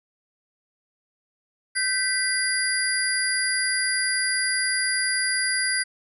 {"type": "tone cluster", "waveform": "sine", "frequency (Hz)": [1539, 1979, 4807, 9810], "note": ["G6", "B6", "D8", "D#9"], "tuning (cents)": [-32, 3, 39, -26], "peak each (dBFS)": -27, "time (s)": [1.75, 5.84], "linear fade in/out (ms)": 20, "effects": []}